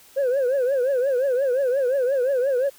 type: tone with vibrato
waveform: sine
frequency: 523.3 Hz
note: C5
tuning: in tune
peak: -16 dBFS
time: 0.16-2.7 s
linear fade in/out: 20 ms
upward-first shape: triangle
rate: 5.7 Hz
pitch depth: 160 cents each way
effects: tanh soft clip ceiling -17 dBFS + white hiss -51 dBFS RMS until 2.78 s